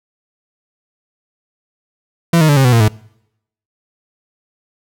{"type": "tone with pitch steps", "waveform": "40% pulse", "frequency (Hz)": [168.3, 156.13, 144.83, 134.35, 124.63, 115.62, 107.25], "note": ["E3", "D#3", "D3", "C3", "B2", "A#2", "A2"], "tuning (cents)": [36, 6, -24, 46, 16, -14, -44], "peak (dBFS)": -7, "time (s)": [2.33, 2.883], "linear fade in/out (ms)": 5, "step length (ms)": 79, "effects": ["noise-tail reverb RT60 0.8 s tail -25 dB re dry"]}